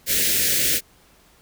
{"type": "band-stop noise", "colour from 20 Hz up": "white", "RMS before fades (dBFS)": -20, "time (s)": [0.06, 0.81], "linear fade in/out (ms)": 50, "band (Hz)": [580, 1600], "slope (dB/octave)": 48, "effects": ["pink hiss -55 dBFS RMS until 1.41 s"]}